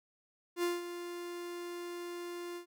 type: tone with ADSR envelope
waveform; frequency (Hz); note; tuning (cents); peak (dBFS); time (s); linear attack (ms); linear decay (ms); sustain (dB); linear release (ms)
45% pulse; 349.2; F4; 0; -29; 0.56-2.66; 72; 180; -11; 99
effects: none